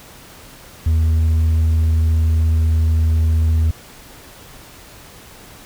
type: tone with hard clipping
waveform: triangle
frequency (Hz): 80.1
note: E2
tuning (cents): -49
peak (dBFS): -11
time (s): 0.86-3.71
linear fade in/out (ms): 5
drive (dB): 1
effects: pink hiss -41 dBFS RMS until 5.65 s